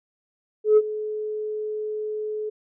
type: tone with ADSR envelope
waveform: sine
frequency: 427.5 Hz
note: A4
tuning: 50 cents flat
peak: -9 dBFS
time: 0.64-2.5 s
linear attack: 130 ms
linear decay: 44 ms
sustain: -17 dB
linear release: 13 ms
effects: tanh soft clip ceiling -9 dBFS